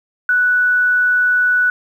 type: tone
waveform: sine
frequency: 1480 Hz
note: F#6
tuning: in tune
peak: -11 dBFS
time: 0.29-1.7 s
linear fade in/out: 2 ms
effects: 8-bit